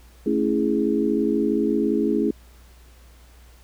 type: chord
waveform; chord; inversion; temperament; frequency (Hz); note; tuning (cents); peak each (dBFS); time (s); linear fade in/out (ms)
sine; A major seventh; none; equal; 220 / 277.2 / 329.6 / 415.3; A3 / C#4 / E4 / G#4; 0 / 0 / 0 / 0; -24; 0.26-2.31; 5
effects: added 60 Hz sine -47 dBFS peak until 3.63 s + pink hiss -55 dBFS RMS until 3.63 s